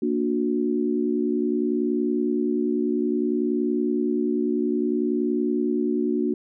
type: chord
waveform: sine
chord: Bb augmented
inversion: none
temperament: equal with one note detuned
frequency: 233.1 / 293.7 / 364.3 Hz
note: Bb3 / D4 / F#4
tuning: 0 / 0 / -27 cents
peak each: -25 dBFS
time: 0.02-6.34 s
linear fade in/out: 5 ms
effects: none